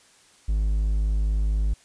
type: tone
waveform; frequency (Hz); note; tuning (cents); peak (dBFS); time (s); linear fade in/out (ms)
triangle; 52.1; G#1; +6; -18; 0.48-1.74; 10
effects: white hiss -56 dBFS RMS until 1.84 s + resampled to 22050 Hz